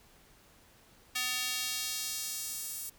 square tone with high-pass filter sweep, 251.1 Hz, B3, 29 cents sharp, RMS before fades -36 dBFS, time 1.15-2.9 s, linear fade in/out 10 ms, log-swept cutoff 2400 to 9700 Hz, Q 0.94, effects pink hiss -61 dBFS RMS until 2.98 s

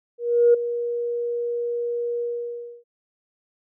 sine tone with ADSR envelope, 476 Hz, A#4, 36 cents sharp, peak -10 dBFS, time 0.18-2.84 s, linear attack 360 ms, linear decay 8 ms, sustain -13 dB, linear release 630 ms, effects tanh soft clip ceiling -6 dBFS

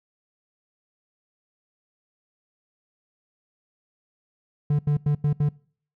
triangle tone bursts at uneven times, 146.83 Hz, D3, in tune, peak -16 dBFS, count 5, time 4.7-4.79 / 4.87-4.97 / 5.06-5.15 / 5.24-5.33 / 5.4-5.49 s, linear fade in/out 5 ms, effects noise-tail reverb RT60 0.5 s tail -24 dB re dry

